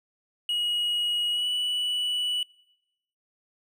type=tone with pitch glide; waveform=triangle; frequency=2900 to 2954 Hz; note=F#7 to F#7; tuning=-35 to -3 cents; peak=-23 dBFS; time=0.49-2.43 s; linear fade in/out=2 ms; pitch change=+32 cents; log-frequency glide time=1.32-1.47 s; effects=noise-tail reverb RT60 1.0 s tail -26 dB re dry